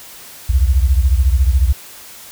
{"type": "beating tone pair", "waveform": "sine", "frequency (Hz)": [62.2, 76.2], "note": ["B1", "D#2"], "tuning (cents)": [13, -36], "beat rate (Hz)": 14, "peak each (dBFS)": [-11, -15], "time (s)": [0.49, 1.73], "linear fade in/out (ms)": 10, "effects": ["white hiss -37 dBFS RMS until 2.31 s"]}